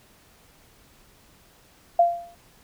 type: tone with exponential decay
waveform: sine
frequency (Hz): 690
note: F5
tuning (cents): -21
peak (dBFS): -11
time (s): 1.99-2.35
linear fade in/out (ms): 5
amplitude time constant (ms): 77
effects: pink hiss -56 dBFS RMS until 2.63 s